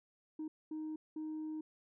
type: tone bursts at uneven times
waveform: sine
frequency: 311.1 Hz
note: D#4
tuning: in tune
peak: -37 dBFS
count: 3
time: 0.39-0.48 / 0.71-0.96 / 1.16-1.61 s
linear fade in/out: 5 ms
effects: tanh soft clip ceiling -37 dBFS